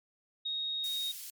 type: tone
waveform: sine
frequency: 3750 Hz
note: A#7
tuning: 10 cents sharp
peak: -32 dBFS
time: 0.45-1.12 s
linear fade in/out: 10 ms
type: high-pass noise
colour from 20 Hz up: white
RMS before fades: -44 dBFS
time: 0.84-1.3 s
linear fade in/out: 0 ms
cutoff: 3400 Hz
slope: 12 dB/octave
effects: MP3 96 kbps